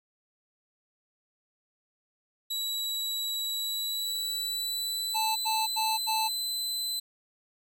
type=tone with pitch glide; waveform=sawtooth; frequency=3906 to 4030 Hz; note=B7 to B7; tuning=-20 to +34 cents; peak=-27 dBFS; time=2.5-7 s; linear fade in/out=10 ms; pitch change=+54 cents; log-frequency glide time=3.46-5.91 s
type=tone bursts; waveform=square; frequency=880 Hz; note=A5; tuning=in tune; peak=-28 dBFS; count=4; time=5.14-6.287 s; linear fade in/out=20 ms; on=220 ms; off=89 ms
effects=none